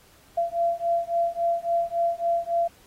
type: beating tone pair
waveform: sine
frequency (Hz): 680 / 683.6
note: F5 / F5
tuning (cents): -46 / -37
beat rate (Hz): 3.6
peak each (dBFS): -25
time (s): 0.37-2.68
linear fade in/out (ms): 10
effects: pink hiss -56 dBFS RMS until 2.86 s + AAC 48 kbps